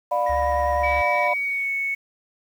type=chord; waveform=sine; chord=B diminished; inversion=first; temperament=just; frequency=592.7 / 711.2 / 987.8 Hz; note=D5 / F5 / B5; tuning=+16 / +31 / 0 cents; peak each=-23 dBFS; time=0.11-1.34 s; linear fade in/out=10 ms
type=tone with vibrato; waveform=triangle; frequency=1874 Hz; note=A#6; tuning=9 cents sharp; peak=-31 dBFS; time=0.26-1.28 s; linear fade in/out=5 ms; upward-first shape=triangle; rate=9.8 Hz; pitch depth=28 cents each way
type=tone; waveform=sine; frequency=69.3 Hz; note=C#2; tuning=in tune; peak=-27 dBFS; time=0.29-1.02 s; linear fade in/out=10 ms
type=tone with pitch glide; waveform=sine; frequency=2288 to 2213 Hz; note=D7 to C#7; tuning=-46 to -3 cents; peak=-22 dBFS; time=0.83-1.95 s; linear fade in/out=10 ms; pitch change=-57 cents; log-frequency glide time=1.12-1.69 s
effects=tanh soft clip ceiling -11 dBFS + 8-bit